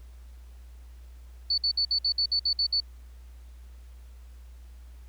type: tone bursts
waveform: sine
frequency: 4474 Hz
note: C#8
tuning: 15 cents sharp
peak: -22 dBFS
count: 10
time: 1.5-2.803 s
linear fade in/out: 5 ms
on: 79 ms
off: 57 ms
effects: added 60 Hz sine -44 dBFS peak until 5.08 s + pink hiss -63 dBFS RMS until 5.08 s